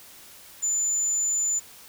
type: tone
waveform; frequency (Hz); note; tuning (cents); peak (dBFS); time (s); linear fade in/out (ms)
sine; 7040; A8; 0; -22; 0.62-1.6; 20
effects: white hiss -48 dBFS RMS until 1.88 s